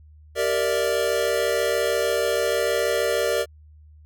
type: chord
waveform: square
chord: E half-diminished seventh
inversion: first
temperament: equal with one note detuned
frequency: 392 / 466.2 / 587.3 / 653.6 Hz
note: G4 / Bb4 / D5 / E5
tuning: 0 / 0 / 0 / -15 cents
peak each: -29 / -25 / -25 / -31 dBFS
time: 0.35-3.46 s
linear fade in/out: 50 ms
effects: added 76 Hz sine -46 dBFS peak until 4.05 s